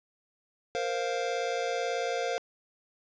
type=chord; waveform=square; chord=Bb suspended second; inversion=none; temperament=just; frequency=466.2 / 524.4 / 699.2 Hz; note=Bb4 / C5 / F5; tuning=0 / +4 / +2 cents; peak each=-34 dBFS; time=0.75-2.38 s; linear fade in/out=0 ms; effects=resampled to 16000 Hz + 10-bit